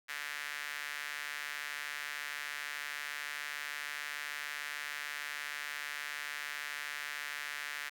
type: tone with high-pass filter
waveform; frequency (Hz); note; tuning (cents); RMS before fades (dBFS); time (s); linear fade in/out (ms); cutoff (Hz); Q
sawtooth; 146.6; D3; -3; -41; 0.08-7.9; 20; 1800; 2.7
effects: none